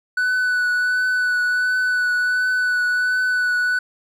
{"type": "tone with vibrato", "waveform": "triangle", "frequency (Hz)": 1489, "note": "F#6", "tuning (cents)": 11, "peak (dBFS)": -15, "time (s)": [0.17, 3.79], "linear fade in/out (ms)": 5, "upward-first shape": "triangle", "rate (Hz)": 1.4, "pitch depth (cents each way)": 20, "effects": []}